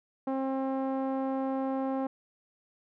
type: tone with low-pass filter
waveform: sawtooth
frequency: 266.6 Hz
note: C4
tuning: 33 cents sharp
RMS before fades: -31 dBFS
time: 0.27-2.07 s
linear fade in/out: 5 ms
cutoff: 850 Hz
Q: 1.5
effects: none